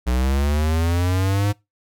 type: linear sweep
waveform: square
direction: up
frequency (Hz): 59.9 to 103.83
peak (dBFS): -18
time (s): 0.06-1.53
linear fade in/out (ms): 20
effects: noise-tail reverb RT60 0.2 s tail -22 dB re dry